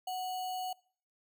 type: tone with sample-and-hold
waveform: sine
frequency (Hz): 740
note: F#5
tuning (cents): 0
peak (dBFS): -34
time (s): 0.07-0.73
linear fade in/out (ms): 5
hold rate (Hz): 3675
effects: noise-tail reverb RT60 0.5 s tail -23 dB re dry